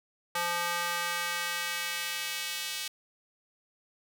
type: tone with high-pass filter sweep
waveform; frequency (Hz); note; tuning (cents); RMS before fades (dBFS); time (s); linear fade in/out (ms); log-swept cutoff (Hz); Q
square; 173.1; F3; -15; -33; 0.35-2.88; 5; 930 to 3200; 1.1
effects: none